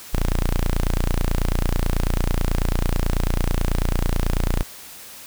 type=tone; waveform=sawtooth; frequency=29.14 Hz; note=A#0; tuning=in tune; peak=-14 dBFS; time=0.13-4.63 s; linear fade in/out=0 ms; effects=white hiss -40 dBFS RMS until 5.26 s